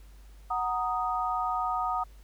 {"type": "chord", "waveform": "sine", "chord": "D# minor", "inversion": "first", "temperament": "equal", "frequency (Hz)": [740, 932.3, 1244.5], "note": ["F#5", "A#5", "D#6"], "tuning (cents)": [0, 0, 0], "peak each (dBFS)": [-31, -33, -30], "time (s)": [0.5, 2.04], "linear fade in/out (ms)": 10, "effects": ["added 50 Hz sine -48 dBFS peak until 2.23 s", "pink hiss -62 dBFS RMS until 2.23 s"]}